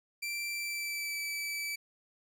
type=tone with pitch glide; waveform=sawtooth; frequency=2349 to 2309 Hz; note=D7 to D7; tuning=0 to -30 cents; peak=-31 dBFS; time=0.22-1.76 s; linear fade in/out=10 ms; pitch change=-30 cents; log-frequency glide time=0.5-1.19 s; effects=none